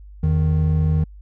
triangle tone pair together, 82.41 / 155.56 Hz, E2 / D#3, 0 / 0 cents, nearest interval major seventh, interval 1100 cents, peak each -16 dBFS, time 0.23-1.04 s, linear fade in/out 5 ms, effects added 50 Hz sine -38 dBFS peak until 1.21 s

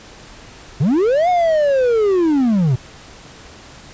triangle linear two-way sweep, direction up then down, 116.54 to 732 to 116.54 Hz, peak -10 dBFS, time 0.8-2.76 s, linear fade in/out 10 ms, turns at 1.29 s, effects pink hiss -40 dBFS RMS until 3.93 s + resampled to 16000 Hz

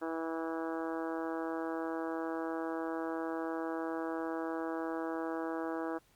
harmonic tone, 163 Hz, E3, 19 cents flat, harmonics 2 / 3 / 4 / 5 / 6 / 7 / 8 / 9 / 10, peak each -37 / -41 / -43 / -45 / -47 / -48 / -49 / -50 / -51 dBFS, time 0.01-5.99 s, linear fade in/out 20 ms, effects pink hiss -68 dBFS RMS until 6.15 s + Opus 48 kbps

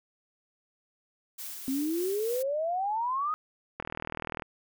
blue noise with tremolo, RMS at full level -39 dBFS, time 1.38-2.43 s, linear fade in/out 10 ms, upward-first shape sine, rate 3.4 Hz, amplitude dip 30%
sine exponential sweep, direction up, 258.9 to 1271 Hz, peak -27 dBFS, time 1.68-3.34 s, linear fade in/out 0 ms
click train, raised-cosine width 0.5 ms, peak -19 dBFS, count 26, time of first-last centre 3.8-4.422 s, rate 40.2 Hz
effects none

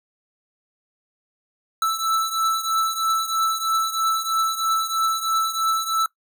square beating tone pair, 1318.5 / 1321.6 Hz, E6 / E6, 0 / +4 cents, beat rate 3.1 Hz, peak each -22 / -26 dBFS, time 1.82-6.06 s, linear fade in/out 2 ms, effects noise-tail reverb RT60 0.1 s tail -20 dB re dry

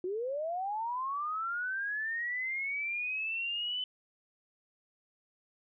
sine linear sweep, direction up, 349.6 to 3033 Hz, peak -32 dBFS, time 0.04-3.84 s, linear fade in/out 2 ms, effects none

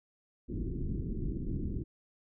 pink low-pass noise, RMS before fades -35 dBFS, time 0.48-1.84 s, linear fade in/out 20 ms, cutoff 370 Hz, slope 48 dB/octave, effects none

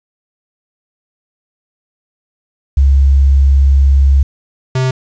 sine / square tone pair in turn, 68.5 / 129.76 Hz, C#2 / C3, -20 / -14 cents, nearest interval major seventh, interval 1106 cents, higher second, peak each -5 / -12 dBFS, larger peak first, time 2.77-4.23 / 4.75-4.91 s, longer first, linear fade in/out 5 ms, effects resampled to 16000 Hz + 7-bit

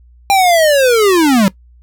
square linear sweep, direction down, 805 to 183.6 Hz, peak -8 dBFS, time 0.3-1.48 s, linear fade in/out 0 ms, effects noise-tail reverb RT60 0.1 s tail -20 dB re dry + added 60 Hz sine -41 dBFS peak until 1.82 s

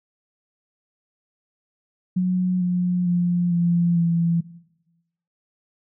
sine tone with pitch steps, 182.5 / 178.95 / 175.47 / 172.06 / 168.71 Hz, F#3 / F3 / F3 / F3 / E3, -24 / +42 / +8 / -26 / +40 cents, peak -17 dBFS, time 2.16-4.41 s, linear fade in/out 10 ms, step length 450 ms, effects noise-tail reverb RT60 1.0 s tail -19 dB re dry

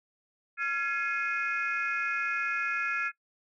sine tone cluster, 1378 / 1682 / 2155 / 2494 Hz, F6 / G#6 / C#7 / D#7, -24 / +22 / -49 / +3 cents, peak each -31 / -31 / -36 / -34 dBFS, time 0.57-3.12 s, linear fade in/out 50 ms, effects noise-tail reverb RT60 0.1 s tail -22 dB re dry + tanh soft clip ceiling -20 dBFS

